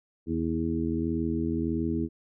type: harmonic tone with a mistuned harmonic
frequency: 81.6 Hz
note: E2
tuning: 17 cents flat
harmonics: 1 / 2 / 3 / 4 / 5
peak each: -34 / -34 / -30 / -30 / -37 dBFS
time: 0.26-2.09 s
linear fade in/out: 50 ms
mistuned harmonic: 5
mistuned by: +21 cents
effects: none